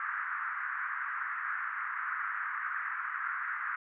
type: band-pass noise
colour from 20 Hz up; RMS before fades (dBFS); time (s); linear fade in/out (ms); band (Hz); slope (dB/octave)
pink; -36; 0-3.76; 2; 1200 to 1800; 48
effects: none